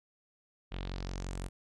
sawtooth tone with low-pass filter sweep, 45.81 Hz, F#1, 17 cents flat, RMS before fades -39 dBFS, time 0.71-1.49 s, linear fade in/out 20 ms, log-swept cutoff 3100 to 10000 Hz, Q 2.8, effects none

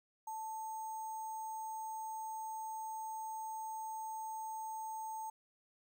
sine tone with sample-and-hold, 880 Hz, A5, in tune, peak -40 dBFS, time 0.27-5.3 s, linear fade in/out 5 ms, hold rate 7350 Hz, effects none

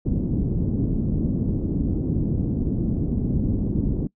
white low-pass noise, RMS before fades -23 dBFS, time 0.05-4.07 s, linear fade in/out 5 ms, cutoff 280 Hz, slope 24 dB/octave, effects noise-tail reverb RT60 0.1 s tail -23 dB re dry

